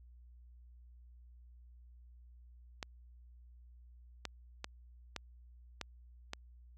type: clicks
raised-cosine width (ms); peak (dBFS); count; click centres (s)
0.2; -22; 6; 2.828 / 4.253 / 4.644 / 5.163 / 5.813 / 6.334
effects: added 60 Hz sine -55 dBFS peak until 6.77 s